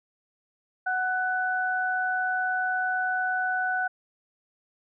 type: tone pair together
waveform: sine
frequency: 741 / 1491.9 Hz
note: F#5 / F#6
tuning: +2 / +14 cents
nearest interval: octave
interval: 1212 cents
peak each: -28 / -26 dBFS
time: 0.86-3.88 s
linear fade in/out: 10 ms
effects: none